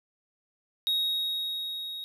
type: tone with level ramp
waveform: triangle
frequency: 3770 Hz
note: A#7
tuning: 19 cents sharp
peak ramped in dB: -22 to -34 dBFS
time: 0.87-2.04 s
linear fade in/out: 0 ms
effects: none